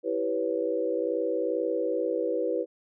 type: chord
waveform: sine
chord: C# half-diminished seventh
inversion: first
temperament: equal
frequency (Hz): 329.6 / 392 / 493.9 / 554.4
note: E4 / G4 / B4 / C#5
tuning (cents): 0 / 0 / 0 / 0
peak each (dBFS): -32 / -32 / -28 / -33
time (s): 0.03-2.66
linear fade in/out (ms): 50
effects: none